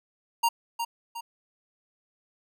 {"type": "tone with echo", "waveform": "square", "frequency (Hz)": 932.3, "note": "A#5", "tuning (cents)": 0, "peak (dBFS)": -21, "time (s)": [0.43, 0.49], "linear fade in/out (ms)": 10, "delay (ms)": 360, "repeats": 2, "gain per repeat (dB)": -7, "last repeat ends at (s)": 1.21, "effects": []}